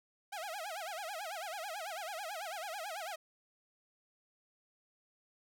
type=tone with vibrato; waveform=sawtooth; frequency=726 Hz; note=F#5; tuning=33 cents flat; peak=-36 dBFS; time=0.32-3.16 s; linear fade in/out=10 ms; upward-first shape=sine; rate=9.1 Hz; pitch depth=250 cents each way; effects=none